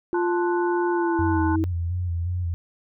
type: tone with pitch glide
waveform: sine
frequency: 349.2 to 320.2 Hz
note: F4 to D#4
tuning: 0 to +50 cents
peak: -21 dBFS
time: 0.13-1.64 s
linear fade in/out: 0 ms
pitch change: -150 cents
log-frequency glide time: 0.91-1.41 s
type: chord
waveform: sine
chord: F# diminished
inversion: first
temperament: equal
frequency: 880 / 1046.5 / 1480 Hz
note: A5 / C6 / F#6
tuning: 0 / 0 / 0 cents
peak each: -27 / -33 / -32 dBFS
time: 0.14-1.56 s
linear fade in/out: 5 ms
type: tone with vibrato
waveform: sine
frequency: 87.31 Hz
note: F2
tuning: in tune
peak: -23 dBFS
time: 1.19-2.54 s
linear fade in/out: 0 ms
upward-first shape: square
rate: 2.8 Hz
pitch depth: 44 cents each way
effects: none